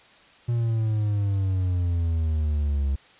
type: exponential sweep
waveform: triangle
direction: down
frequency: 120 to 67.8 Hz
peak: -19 dBFS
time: 0.48-2.96 s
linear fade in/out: 10 ms
effects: white hiss -53 dBFS RMS until 3.19 s + resampled to 8000 Hz